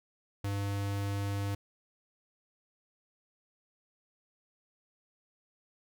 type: tone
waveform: square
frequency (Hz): 100.1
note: G2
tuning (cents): +37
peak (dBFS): -32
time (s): 0.44-1.55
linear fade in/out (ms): 5
effects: none